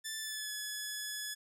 10% pulse tone with pitch glide, 1760 to 1704 Hz, A6 to G#6, 0 to +44 cents, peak -29 dBFS, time 0.04-1.35 s, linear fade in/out 20 ms, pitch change -56 cents, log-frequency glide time 0.19-0.51 s, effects none

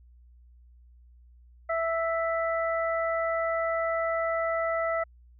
harmonic tone, 660 Hz, E5, 2 cents sharp, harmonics 1 / 2 / 3, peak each -27 / -31 / -34 dBFS, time 1.69-5.04 s, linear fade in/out 10 ms, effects added 60 Hz sine -52 dBFS peak until 5.39 s

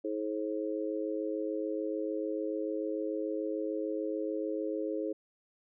harmonic tone, 106.8 Hz, G#2, 49 cents sharp, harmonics 3 / 4 / 5, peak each -35 / -36 / -37 dBFS, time 0.04-5.13 s, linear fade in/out 10 ms, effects none

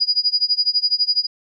sine tone with tremolo, 4900 Hz, D#8, 27 cents flat, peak -12 dBFS, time 0-1.27 s, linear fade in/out 20 ms, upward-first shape sine, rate 12 Hz, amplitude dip 95%, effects none

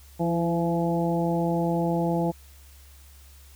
harmonic tone with a mistuned harmonic, 169.6 Hz, E3, 50 cents sharp, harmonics 1 / 2 / 3 / 4 / 5, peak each -25 / -28 / -30 / -31 / -32 dBFS, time 0.19-2.32 s, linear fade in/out 20 ms, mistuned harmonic 2, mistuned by -24 cents, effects added 69 Hz sine -48 dBFS peak until 3.55 s + white hiss -55 dBFS RMS until 3.55 s

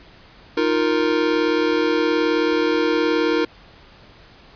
square chord, Eb suspended second, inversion none, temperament just, 311.1 / 350 / 466.7 Hz, Eb4 / F4 / Bb4, 0 / +4 / +2 cents, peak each -22 / -23 / -21 dBFS, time 0.57-3.45 s, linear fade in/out 5 ms, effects pink hiss -47 dBFS RMS until 4.55 s + resampled to 11025 Hz

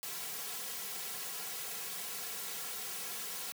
white noise with comb filter, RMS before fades -41 dBFS, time 0.03-3.52 s, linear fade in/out 0 ms, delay 3.3 ms, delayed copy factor -1, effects high-pass 200 Hz 12 dB/octave

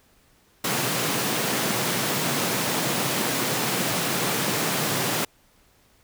pink high-pass noise, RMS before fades -25 dBFS, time 0.64-5.25 s, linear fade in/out 5 ms, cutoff 120 Hz, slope 48 dB/octave, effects pink hiss -60 dBFS RMS until 6.03 s

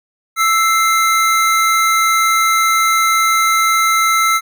square tone pair together, 1318.5 / 2093 Hz, E6 / C7, 0 / 0 cents, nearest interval minor sixth, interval 800 cents, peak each -13 / -17 dBFS, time 0.36-4.41 s, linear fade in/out 50 ms, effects none

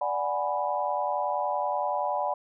sine chord, G# half-diminished seventh, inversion second, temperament equal, 587.3 / 740 / 830.6 / 987.8 Hz, D5 / F#5 / G#5 / B5, 0 / 0 / 0 / 0 cents, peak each -31 dBFS, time 0.01-2.34 s, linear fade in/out 5 ms, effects none

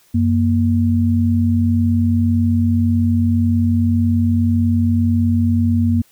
sine tone pair together, 93.3 / 235.1 Hz, F#2 / A#3, +15 / +15 cents, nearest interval octave + major third, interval 1600 cents, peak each -15 dBFS, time 0.14-6.02 s, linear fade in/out 10 ms, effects white hiss -54 dBFS RMS until 6.11 s

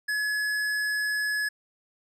triangle tone with hard clipping, 1698 Hz, G#6, 38 cents sharp, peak -27 dBFS, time 0.08-1.49 s, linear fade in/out 10 ms, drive 16 dB, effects none

